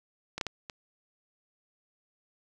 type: clicks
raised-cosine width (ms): 0.2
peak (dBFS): -18 / -12 / -16 / -22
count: 4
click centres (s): 0.38 / 0.412 / 0.467 / 0.698
effects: none